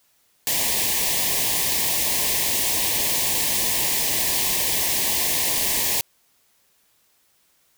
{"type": "band-stop noise", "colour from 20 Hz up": "white", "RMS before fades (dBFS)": -22, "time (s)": [0.47, 6.01], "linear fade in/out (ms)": 0, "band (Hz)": [1100, 1700], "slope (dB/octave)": 96, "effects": ["white hiss -63 dBFS RMS until 7.77 s"]}